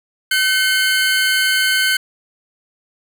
25% pulse tone pair together, 1527 / 2143 Hz, G6 / C7, -46 / +41 cents, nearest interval tritone, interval 587 cents, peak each -11 / -17 dBFS, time 0.31-1.97 s, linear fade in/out 5 ms, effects none

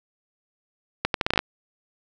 accelerating click train, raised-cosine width 0.3 ms, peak -5 dBFS, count 9, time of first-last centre 1.05-1.391 s, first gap 92 ms, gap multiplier 0.76, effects none

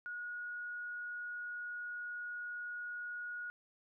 sine tone with frequency modulation, 1449 Hz, F#6, 37 cents flat, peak -40 dBFS, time 0.06-3.5 s, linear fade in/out 0 ms, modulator 39.8 Hz, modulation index 0.23, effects none

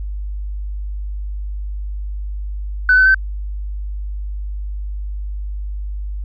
sine tone with pitch steps, 1502 / 1519 / 1541 Hz, F#6 / F#6 / G6, +26 / +45 / -30 cents, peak -7 dBFS, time 2.89-3.145 s, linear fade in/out 2 ms, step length 85 ms, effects tanh soft clip ceiling -3 dBFS + added 50 Hz sine -22 dBFS peak until 6.24 s

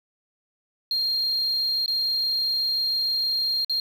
sine tone with dropouts, 4211 Hz, C8, 10 cents sharp, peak -20 dBFS, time 0.91-3.8 s, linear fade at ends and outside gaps 2 ms, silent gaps 1.861-1.879 / 3.647-3.696 s, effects tanh soft clip ceiling -19 dBFS + 8-bit

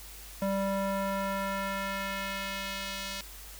square tone with band-pass filter sweep, 195.7 Hz, G3, 3 cents flat, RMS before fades -33 dBFS, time 0.42-3.21 s, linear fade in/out 0 ms, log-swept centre 580 to 4400 Hz, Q 0.94, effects added 50 Hz sine -48 dBFS peak until 3.59 s + white hiss -48 dBFS RMS until 3.59 s

